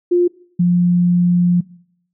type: tone pair in turn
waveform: sine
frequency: 352.4 / 176.2 Hz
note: F4 / F3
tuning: +16 / +16 cents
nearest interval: octave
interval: 1200 cents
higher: first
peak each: -10 dBFS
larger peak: neither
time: 0.11-0.28 / 0.59-1.61 s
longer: second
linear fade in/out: 10 ms
effects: noise-tail reverb RT60 0.7 s tail -22 dB re dry